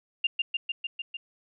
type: tone with echo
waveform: sine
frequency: 2794 Hz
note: F7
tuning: in tune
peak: -21 dBFS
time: 0.24-0.27 s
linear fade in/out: 5 ms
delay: 150 ms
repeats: 6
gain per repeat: -2 dB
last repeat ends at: 1.17 s
effects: none